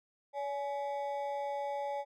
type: ring-modulated tone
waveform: triangle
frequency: 705 Hz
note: F5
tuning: 16 cents sharp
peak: -29 dBFS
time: 0.33-2.05 s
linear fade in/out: 50 ms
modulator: 136 Hz
effects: none